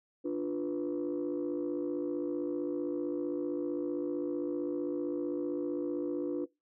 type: chord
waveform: sine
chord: B diminished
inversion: first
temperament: equal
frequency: 293.7 / 349.2 / 493.9 Hz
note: D4 / F4 / B4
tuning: 0 / 0 / 0 cents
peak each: -33 / -34 / -37 dBFS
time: 0.24-6.46 s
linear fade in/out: 20 ms
effects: noise-tail reverb RT60 0.2 s tail -21 dB re dry + tanh soft clip ceiling -26 dBFS